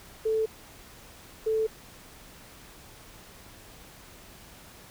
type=tone pair in turn; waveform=sine; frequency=440 / 440 Hz; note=A4 / A4; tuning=0 / 0 cents; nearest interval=unison; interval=0 cents; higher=neither; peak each=-23 dBFS; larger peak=neither; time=0.25-0.46 / 1.46-1.67 s; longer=neither; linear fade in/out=10 ms; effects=pink hiss -50 dBFS RMS until 4.9 s